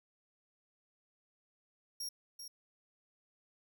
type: tone with echo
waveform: sawtooth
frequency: 5588 Hz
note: F8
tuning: in tune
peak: -36 dBFS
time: 2-2.09 s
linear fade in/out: 5 ms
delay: 390 ms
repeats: 1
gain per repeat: -7 dB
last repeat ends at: 2.48 s
effects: none